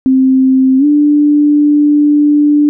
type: tone with pitch glide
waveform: sine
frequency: 262.4 to 294.5 Hz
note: C4 to D4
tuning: +5 to +5 cents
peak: -5 dBFS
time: 0.06-2.69 s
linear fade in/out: 0 ms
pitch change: +200 cents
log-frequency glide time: 0.78-0.85 s
effects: none